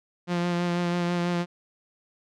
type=tone with vibrato; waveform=sawtooth; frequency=174.61 Hz; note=F3; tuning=in tune; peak=-20 dBFS; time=0.27-1.46 s; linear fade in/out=50 ms; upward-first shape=sine; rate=6.1 Hz; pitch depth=19 cents each way; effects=low-pass 5000 Hz 12 dB/octave